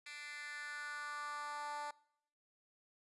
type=tone with high-pass filter sweep; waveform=10% pulse; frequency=293.7 Hz; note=D4; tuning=in tune; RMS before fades=-45 dBFS; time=0.06-1.91 s; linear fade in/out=5 ms; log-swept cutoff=2400 to 790 Hz; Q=3.4; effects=noise-tail reverb RT60 0.7 s tail -23 dB re dry + resampled to 24000 Hz